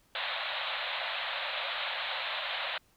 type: band-pass noise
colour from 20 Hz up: white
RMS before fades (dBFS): -35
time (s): 0.15-2.78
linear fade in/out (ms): 2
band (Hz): 530 to 4000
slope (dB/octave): 96
effects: pink hiss -67 dBFS RMS until 2.96 s